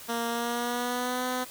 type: tone with pitch glide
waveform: 10% pulse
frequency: 233.1 to 252.7 Hz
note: A#3 to B3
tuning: 0 to +40 cents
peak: -20 dBFS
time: 0.08-1.45 s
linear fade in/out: 20 ms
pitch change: +140 cents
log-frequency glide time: 0.28-1.26 s
effects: white hiss -45 dBFS RMS until 1.5 s